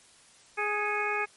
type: harmonic tone with a mistuned harmonic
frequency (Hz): 416.1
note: G#4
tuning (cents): +3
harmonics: 1 / 2 / 3 / 4 / 5 / 6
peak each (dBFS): -34 / -34 / -34 / -34 / -34 / -34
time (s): 0.57-1.26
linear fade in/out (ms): 20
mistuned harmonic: 5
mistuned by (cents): +78
effects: white hiss -57 dBFS RMS until 1.36 s + MP3 48 kbps